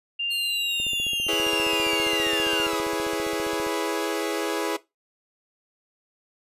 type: tone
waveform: sine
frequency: 2794 Hz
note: F7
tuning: in tune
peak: -24 dBFS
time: 0.19-2.67 s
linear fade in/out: 10 ms
type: linear sweep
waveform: sawtooth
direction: down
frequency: 4293 to 1200 Hz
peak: -28 dBFS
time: 0.3-2.81 s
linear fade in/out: 20 ms
type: click train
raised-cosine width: 2 ms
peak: -26 dBFS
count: 44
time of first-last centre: 0.8-3.667 s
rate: 15 Hz
type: chord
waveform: sawtooth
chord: C# minor seventh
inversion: first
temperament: equal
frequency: 329.6 / 415.3 / 493.9 / 554.4 Hz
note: E4 / G#4 / B4 / C#5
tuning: 0 / 0 / 0 / 0 cents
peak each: -25 / -25 / -29 / -29 dBFS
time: 1.28-4.77 s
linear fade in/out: 10 ms
effects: noise-tail reverb RT60 0.2 s tail -18 dB re dry + resampled to 32000 Hz